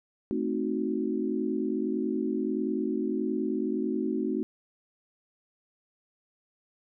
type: chord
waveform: sine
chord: A diminished seventh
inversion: none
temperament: equal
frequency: 220 / 261.6 / 311.1 / 370 Hz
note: A3 / C4 / Eb4 / Gb4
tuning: 0 / 0 / 0 / 0 cents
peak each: -32 dBFS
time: 0.31-4.43 s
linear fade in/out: 0 ms
effects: none